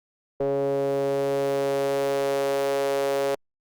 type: ring-modulated tone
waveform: square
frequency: 69.3 Hz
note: C#2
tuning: in tune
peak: -20 dBFS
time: 0.4-3.35 s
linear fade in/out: 5 ms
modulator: 485 Hz
effects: Opus 48 kbps